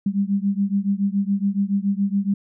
sine beating tone pair, 196 / 203.1 Hz, G3 / G#3, 0 / -38 cents, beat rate 7.1 Hz, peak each -21 / -22 dBFS, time 0.06-2.34 s, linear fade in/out 5 ms, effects none

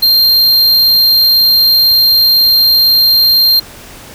square tone, 4186 Hz, C8, in tune, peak -6 dBFS, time 0.02-3.6 s, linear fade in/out 10 ms, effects pink hiss -33 dBFS RMS until 4.14 s

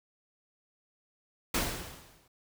pink noise with exponential decay, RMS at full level -27 dBFS, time 1.54-2.28 s, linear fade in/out 5 ms, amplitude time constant 160 ms, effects none

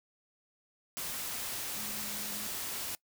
sine tone in noise, 208.8 Hz, G#3, 10 cents sharp, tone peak -48 dBFS, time 1.77-2.47 s, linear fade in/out 0 ms, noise white, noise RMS -38 dBFS, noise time 0.97-2.95 s, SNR -13 dB, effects noise-tail reverb RT60 0.1 s tail -22 dB re dry

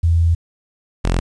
sine / sawtooth tone pair in turn, 83.6 / 43.66 Hz, E2 / F1, +25 / 0 cents, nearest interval major seventh, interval 1125 cents, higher first, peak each -11 dBFS, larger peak neither, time 0.03-0.35 / 1.04-1.2 s, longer first, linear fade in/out 10 ms, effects resampled to 22050 Hz + 8-bit

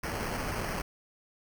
pink noise with sample-and-hold, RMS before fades -34 dBFS, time 0.03-0.82 s, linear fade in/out 5 ms, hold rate 3675 Hz, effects none

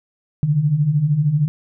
sine beating tone pair, 138.59 / 151.59 Hz, C#3 / D#3, 0 / -45 cents, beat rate 13 Hz, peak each -21 / -15 dBFS, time 0.43-1.48 s, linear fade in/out 0 ms, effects none

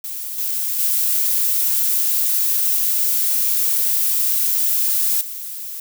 violet noise with level steps, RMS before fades -28 / -22 / -18 / -30 dBFS, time 0.04-5.8 s, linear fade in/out 2 ms, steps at 0.38 / 0.79 / 5.21 s, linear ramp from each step 2 ms, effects none

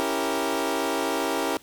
20% pulse chord, C# diminished seventh, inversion none, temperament equal, 277.2 / 329.6 / 392 / 466.2 Hz, C#4 / E4 / G4 / Bb4, 0 / 0 / 0 / 0 cents, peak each -25 dBFS, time 0-1.57 s, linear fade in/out 0 ms, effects pink hiss -52 dBFS RMS until 1.62 s

